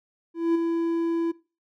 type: tone with ADSR envelope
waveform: triangle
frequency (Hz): 333.9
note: E4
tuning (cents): +22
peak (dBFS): -15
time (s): 0.34-1.32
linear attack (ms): 210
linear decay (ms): 11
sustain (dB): -5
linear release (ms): 14
effects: noise-tail reverb RT60 0.3 s tail -20 dB re dry